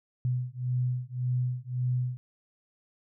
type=beating tone pair; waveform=sine; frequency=124.3 / 126.1 Hz; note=B2 / B2; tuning=+12 / +36 cents; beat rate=1.8 Hz; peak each=-30 dBFS; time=0.25-2.17 s; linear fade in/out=0 ms; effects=none